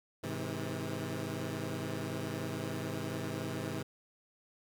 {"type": "chord", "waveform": "15% pulse", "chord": "Ab augmented", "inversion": "none", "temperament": "equal with one note detuned", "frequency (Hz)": [103.83, 130.81, 160.68], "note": ["Ab2", "C3", "E3"], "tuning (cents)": [0, 0, -44], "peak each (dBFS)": -34, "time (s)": [0.23, 3.83], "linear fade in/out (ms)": 10, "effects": []}